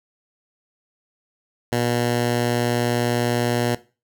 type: tone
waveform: 10% pulse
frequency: 120 Hz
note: B2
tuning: 49 cents flat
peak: -11 dBFS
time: 1.72-3.75 s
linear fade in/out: 5 ms
effects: noise-tail reverb RT60 0.3 s tail -17 dB re dry